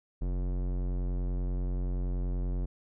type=tone with low-pass filter; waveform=square; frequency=45.22 Hz; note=F#1; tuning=39 cents flat; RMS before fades=-31 dBFS; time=0.21-2.66 s; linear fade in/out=10 ms; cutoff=450 Hz; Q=0.65; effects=none